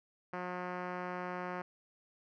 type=tone with low-pass filter; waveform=5% pulse; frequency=180 Hz; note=F#3; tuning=47 cents flat; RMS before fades=-40 dBFS; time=0.33-1.62 s; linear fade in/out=5 ms; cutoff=1600 Hz; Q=0.67; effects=none